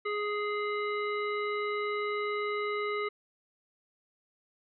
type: harmonic tone with a mistuned harmonic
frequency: 416.2 Hz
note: G#4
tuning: 4 cents sharp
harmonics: 1 / 3 / 5 / 7 / 9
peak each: -32 / -35 / -37 / -48 / -48 dBFS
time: 0.05-3.09 s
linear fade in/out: 10 ms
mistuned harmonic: 9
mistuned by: +67 cents
effects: none